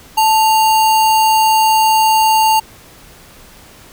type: tone with sample-and-hold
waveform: sine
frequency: 880 Hz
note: A5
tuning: in tune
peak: -8 dBFS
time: 0.17-2.6 s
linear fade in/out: 10 ms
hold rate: 3675 Hz
effects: pink hiss -41 dBFS RMS until 3.92 s